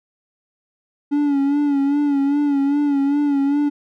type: tone with vibrato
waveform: triangle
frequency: 284.1 Hz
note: C#4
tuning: 43 cents sharp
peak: -13 dBFS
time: 1.11-3.7 s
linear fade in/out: 20 ms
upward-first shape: sine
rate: 2.5 Hz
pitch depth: 53 cents each way
effects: none